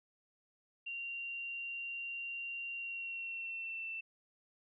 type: tone with pitch glide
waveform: sine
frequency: 2765 to 2674 Hz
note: F7 to E7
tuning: -18 to +24 cents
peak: -39 dBFS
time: 0.86-4.01 s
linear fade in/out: 10 ms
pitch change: -58 cents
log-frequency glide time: 2.74-3.9 s
effects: none